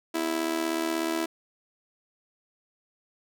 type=tone with amplitude modulation; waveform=sawtooth; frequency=329.6 Hz; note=E4; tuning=in tune; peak=-19 dBFS; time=0.14-1.26 s; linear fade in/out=10 ms; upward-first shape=sine; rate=76.5 Hz; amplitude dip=75%; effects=none